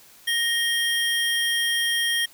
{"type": "tone pair together", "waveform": "square", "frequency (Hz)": [1864.7, 3210], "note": ["A#6", "G7"], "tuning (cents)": [0, 40], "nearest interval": "major sixth", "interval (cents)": 940, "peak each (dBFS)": [-25, -24], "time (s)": [0.27, 2.26], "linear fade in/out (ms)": 10, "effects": ["white hiss -51 dBFS RMS until 2.33 s"]}